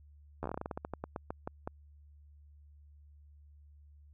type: slowing click train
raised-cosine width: 1 ms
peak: -23 dBFS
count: 19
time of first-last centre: 0.43-1.675 s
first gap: 12 ms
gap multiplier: 1.18
effects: added 73 Hz sine -55 dBFS peak until 4.13 s